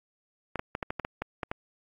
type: clicks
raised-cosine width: 0.5 ms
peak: -16 dBFS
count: 10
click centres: 0.557 / 0.594 / 0.751 / 0.828 / 0.905 / 0.997 / 1.049 / 1.22 / 1.432 / 1.515 s
effects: AAC 64 kbps